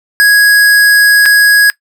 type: tone with dropouts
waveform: square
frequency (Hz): 1661.2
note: G#6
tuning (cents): 0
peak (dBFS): -4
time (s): 0.2-1.7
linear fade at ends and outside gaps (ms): 0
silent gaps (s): 1.256-1.26
effects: noise-tail reverb RT60 0.1 s tail -20 dB re dry